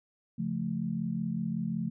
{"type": "chord", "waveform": "sine", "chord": "Db augmented", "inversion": "none", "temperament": "equal", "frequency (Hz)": [138.59, 174.61, 220], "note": ["Db3", "F3", "A3"], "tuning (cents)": [0, 0, 0], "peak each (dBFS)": [-38, -33, -33], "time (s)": [0.38, 1.9], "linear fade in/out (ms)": 10, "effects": []}